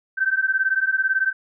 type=beating tone pair; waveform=sine; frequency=1539 / 1557 Hz; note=G6 / G6; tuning=-32 / -12 cents; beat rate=18 Hz; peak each=-21 dBFS; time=0.17-1.33 s; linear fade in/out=20 ms; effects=none